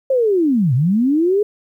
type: linear two-way sweep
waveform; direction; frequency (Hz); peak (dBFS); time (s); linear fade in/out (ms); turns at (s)
sine; down then up; 545 to 116.1 to 426.6; -12; 0.1-1.43; 5; 0.74
effects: 9-bit